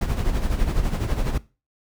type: noise with tremolo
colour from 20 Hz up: brown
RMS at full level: -20 dBFS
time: 0.01-1.38 s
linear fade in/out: 5 ms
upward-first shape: sine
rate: 12 Hz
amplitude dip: 60%
effects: noise-tail reverb RT60 0.3 s tail -19 dB re dry